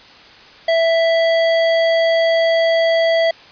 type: tone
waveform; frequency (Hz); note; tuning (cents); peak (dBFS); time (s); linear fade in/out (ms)
square; 660; E5; +2; -13; 0.68-3.31; 5
effects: white hiss -42 dBFS RMS until 3.51 s + resampled to 11025 Hz